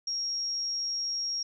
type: tone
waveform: sine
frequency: 5588 Hz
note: F8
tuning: in tune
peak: -29 dBFS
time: 0.07-1.43 s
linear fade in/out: 5 ms
effects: none